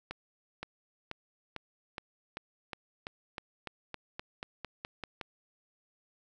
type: accelerating click train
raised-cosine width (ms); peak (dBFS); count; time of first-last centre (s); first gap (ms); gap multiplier
0.3; -22; 17; 0.11-5.212; 520; 0.93
effects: none